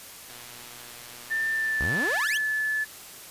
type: click train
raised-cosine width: 0.2 ms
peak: -28 dBFS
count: 227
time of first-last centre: 0.3-2.183 s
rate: 120 Hz
type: tone with pitch glide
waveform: sine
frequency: 1785 to 1732.2 Hz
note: A6 to A6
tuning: +24 to -28 cents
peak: -24 dBFS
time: 1.3-2.85 s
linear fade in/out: 20 ms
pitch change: -52 cents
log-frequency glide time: 1.51-2.05 s
type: exponential sweep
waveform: sawtooth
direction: up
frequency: 56.4 to 3520 Hz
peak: -25 dBFS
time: 1.8-2.38 s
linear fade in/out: 10 ms
effects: white hiss -44 dBFS RMS until 3.3 s + resampled to 32000 Hz